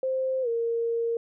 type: tone with pitch glide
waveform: sine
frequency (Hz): 523.3 to 463.5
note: C5 to A#4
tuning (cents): 0 to -10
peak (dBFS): -24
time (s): 0.03-1.17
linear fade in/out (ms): 2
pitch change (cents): -210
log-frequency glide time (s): 0.42-0.48
effects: none